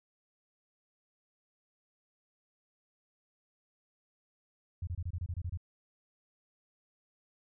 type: tone bursts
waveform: sine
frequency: 87.31 Hz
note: F2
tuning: in tune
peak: -33 dBFS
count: 10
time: 4.82-5.574 s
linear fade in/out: 5 ms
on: 52 ms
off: 26 ms
effects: none